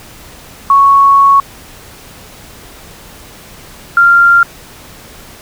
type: tone pair in turn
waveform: sine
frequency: 1108.7 / 1389.5 Hz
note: C#6 / F6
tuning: 0 / -9 cents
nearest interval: major third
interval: 391 cents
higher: second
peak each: -3 dBFS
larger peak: neither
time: 0.7-1.4 / 3.97-4.43 s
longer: first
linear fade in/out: 2 ms
effects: pink hiss -35 dBFS RMS until 5.41 s